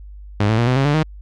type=tone with pitch steps; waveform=sawtooth; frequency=103.1 / 110.5 / 118.43 / 126.93 / 136.04 / 145.81 / 156.27 Hz; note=G#2 / A2 / A#2 / B2 / C#3 / D3 / D#3; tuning=-12 / +8 / +28 / +48 / -32 / -12 / +8 cents; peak=-10 dBFS; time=0.4-1.03 s; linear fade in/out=5 ms; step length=90 ms; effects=added 50 Hz sine -34 dBFS peak until 1.21 s + low-pass 4000 Hz 12 dB/octave